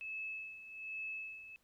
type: tone with tremolo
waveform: sine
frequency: 2602 Hz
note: E7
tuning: 23 cents flat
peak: -39 dBFS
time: 0.01-1.56 s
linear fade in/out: 0 ms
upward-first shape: sine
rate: 1.2 Hz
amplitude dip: 70%
effects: pink hiss -75 dBFS RMS until 1.63 s